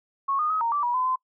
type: tone with pitch steps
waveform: sine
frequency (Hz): 1099 / 1227 / 1270 / 927 / 1164 / 965 / 1016 / 1028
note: C#6 / D#6 / D#6 / A#5 / D6 / B5 / B5 / C6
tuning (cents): -15 / -25 / +35 / -10 / -16 / -40 / +49 / -31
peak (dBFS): -22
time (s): 0.28-1.16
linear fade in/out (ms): 10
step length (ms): 110
effects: noise-tail reverb RT60 0.1 s tail -23 dB re dry